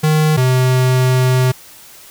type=tone pair in turn; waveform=square; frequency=154.7 / 128.24 Hz; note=D#3 / C3; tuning=-10 / -34 cents; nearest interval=minor third; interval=324 cents; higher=first; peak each=-11 dBFS; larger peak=neither; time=0.03-0.37 / 0.37-1.52 s; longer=second; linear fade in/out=10 ms; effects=white hiss -40 dBFS RMS until 2.1 s

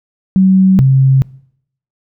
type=tone pair in turn; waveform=sine; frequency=189.3 / 133.56 Hz; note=F#3 / C3; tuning=+40 / +36 cents; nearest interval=tritone; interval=604 cents; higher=first; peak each=-5 dBFS; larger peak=neither; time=0.36-0.79 / 0.79-1.22 s; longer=neither; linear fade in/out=0 ms; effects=noise-tail reverb RT60 0.7 s tail -23 dB re dry

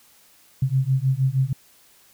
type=beating tone pair; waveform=sine; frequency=129.6 / 136 Hz; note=C3 / C#3; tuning=-16 / -33 cents; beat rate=6.4 Hz; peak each=-21 dBFS; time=0.62-1.53 s; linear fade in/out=5 ms; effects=white hiss -55 dBFS RMS until 2.13 s

